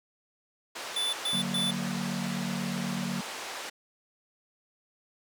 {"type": "band-pass noise", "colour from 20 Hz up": "pink", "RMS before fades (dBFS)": -39, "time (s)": [0.75, 3.7], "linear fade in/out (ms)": 10, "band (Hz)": [580, 7500], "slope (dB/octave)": 12}
{"type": "tone bursts", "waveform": "square", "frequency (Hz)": 3493, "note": "A7", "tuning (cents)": -13, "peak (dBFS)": -28, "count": 3, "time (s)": [0.96, 1.71], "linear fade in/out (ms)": 5, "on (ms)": 170, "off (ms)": 120}
{"type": "chord", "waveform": "triangle", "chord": "D augmented", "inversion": "none", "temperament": "equal", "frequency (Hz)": [146.83, 185, 233.1], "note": ["D3", "F#3", "A#3"], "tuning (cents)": [0, 0, 0], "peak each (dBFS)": [-37, -31, -33], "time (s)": [1.33, 3.21], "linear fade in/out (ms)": 5}
{"effects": []}